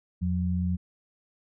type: tone pair together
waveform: sine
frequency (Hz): 85 / 180.1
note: F2 / F#3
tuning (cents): -46 / -46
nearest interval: octave + minor second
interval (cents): 1300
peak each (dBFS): -27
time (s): 0.21-0.77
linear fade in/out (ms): 20
effects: none